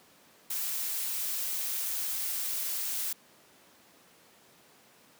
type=noise; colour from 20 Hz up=blue; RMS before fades=-33 dBFS; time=0.5-3.13 s; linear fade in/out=5 ms; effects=pink hiss -59 dBFS RMS until 5.19 s + high-pass 200 Hz 12 dB/octave